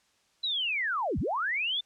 sine linear two-way sweep, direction down then up, 4023 to 45.27 to 3604 Hz, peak -27 dBFS, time 0.43-1.81 s, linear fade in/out 10 ms, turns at 1.19 s, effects white hiss -68 dBFS RMS until 1.85 s + low-pass 7000 Hz 12 dB/octave

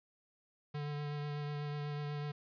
square tone with vibrato, 146.83 Hz, D3, in tune, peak -38 dBFS, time 0.74-2.32 s, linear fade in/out 10 ms, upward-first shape triangle, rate 8.1 Hz, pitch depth 19 cents each way, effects resampled to 11025 Hz + 11-bit

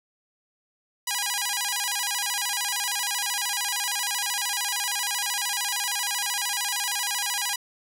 5% pulse tone with vibrato, 894 Hz, A5, 27 cents sharp, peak -13 dBFS, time 1.07-7.56 s, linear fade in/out 5 ms, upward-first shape square, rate 13 Hz, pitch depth 160 cents each way, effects none

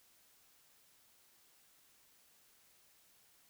silence, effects white hiss -68 dBFS RMS until 3.49 s

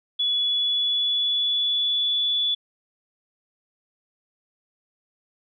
sine tone with pitch glide, 3408 to 3442 Hz, G#7 to A7, +44 to -39 cents, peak -20 dBFS, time 0.19-2.55 s, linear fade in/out 10 ms, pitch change +17 cents, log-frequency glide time 0.43-2.19 s, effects none

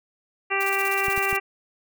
harmonic tone, 392 Hz, G4, in tune, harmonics 1 / 2 / 3 / 4 / 5 / 6 / 7, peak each -29 / -30 / -29 / -32 / -28 / -28 / -29 dBFS, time 0.5-1.4 s, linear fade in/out 20 ms
blue noise with tremolo, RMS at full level -33 dBFS, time 0.6-1.37 s, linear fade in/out 10 ms, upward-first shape square, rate 16 Hz, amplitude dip 65%
clicks, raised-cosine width 5 ms, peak -23 dBFS, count 3, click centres 1.083 / 1.178 / 1.329 s
effects none

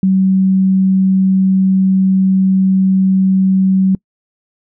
sine tone, 190 Hz, F#3, 46 cents sharp, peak -8 dBFS, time 0.03-3.95 s, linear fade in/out 2 ms, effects noise-tail reverb RT60 0.1 s tail -26 dB re dry

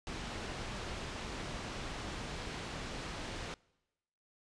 pink low-pass noise, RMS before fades -42 dBFS, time 0.07-3.54 s, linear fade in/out 0 ms, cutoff 5200 Hz, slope 12 dB/octave, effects noise-tail reverb RT60 1.0 s tail -25 dB re dry + resampled to 22050 Hz

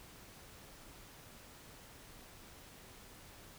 silence, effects pink hiss -56 dBFS RMS until 3.58 s

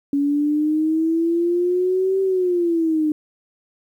sine exponential two-way sweep, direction up then down, 280.7 to 386.9 to 301.6 Hz, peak -16 dBFS, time 0.13-3.12 s, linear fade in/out 2 ms, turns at 2.21 s, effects 9-bit

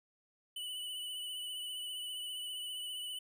square tone with vibrato, 2978 Hz, F#7, 11 cents sharp, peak -40 dBFS, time 0.56-3.19 s, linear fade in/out 5 ms, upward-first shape sine, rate 15 Hz, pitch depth 32 cents each way, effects none

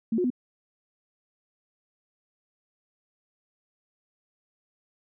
sine tone with pitch steps, 225.8 / 360.6 / 249.1 Hz, A3 / F#4 / B3, +45 / -45 / +15 cents, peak -22 dBFS, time 0.12-0.303 s, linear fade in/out 5 ms, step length 61 ms, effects none

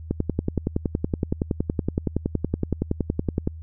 click train, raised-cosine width 3 ms, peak -9 dBFS, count 37, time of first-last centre 0.11-3.474 s, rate 10.7 Hz, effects added 80 Hz sine -35 dBFS peak until 3.62 s

